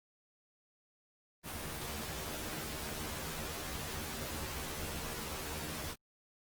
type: noise with comb filter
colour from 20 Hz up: pink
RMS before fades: -41 dBFS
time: 1.43-5.96 s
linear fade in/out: 50 ms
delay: 13 ms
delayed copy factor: +0.95
effects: Opus 24 kbps